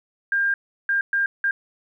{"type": "tone bursts at uneven times", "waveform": "sine", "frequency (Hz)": 1602, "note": "G6", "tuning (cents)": 37, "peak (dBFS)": -18, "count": 4, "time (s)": [[0.32, 0.54], [0.89, 1.01], [1.13, 1.26], [1.44, 1.51]], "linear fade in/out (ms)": 2, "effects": ["10-bit"]}